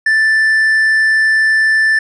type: tone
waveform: triangle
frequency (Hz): 1764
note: A6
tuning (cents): +4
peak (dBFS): -7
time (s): 0.06-1.99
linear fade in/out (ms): 5
effects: resampled to 22050 Hz